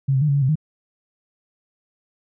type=tone with pitch steps; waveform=sine; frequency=136.4 / 132 / 151.3 / 140.5 / 142 / 130.4 / 154.8 Hz; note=C#3 / C3 / D#3 / C#3 / C#3 / C3 / D#3; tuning=-28 / +16 / -48 / +24 / +42 / -5 / -9 cents; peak=-15 dBFS; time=0.08-0.556 s; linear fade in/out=10 ms; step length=68 ms; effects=none